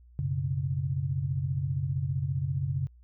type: chord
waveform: sine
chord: F# suspended fourth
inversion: none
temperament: equal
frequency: 92.5 / 123.47 / 138.59 Hz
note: F#2 / B2 / C#3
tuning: 0 / 0 / 0 cents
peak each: -33 / -34 / -29 dBFS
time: 0.19-2.87 s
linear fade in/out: 0 ms
effects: added 60 Hz sine -52 dBFS peak until 3.03 s